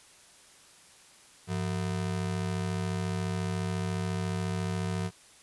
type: ring-modulated tone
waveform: square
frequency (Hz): 138.59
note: C#3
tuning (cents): 0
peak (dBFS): -27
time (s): 1.47-5.11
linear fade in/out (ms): 50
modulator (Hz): 37.1
effects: white hiss -56 dBFS RMS until 5.42 s + resampled to 24000 Hz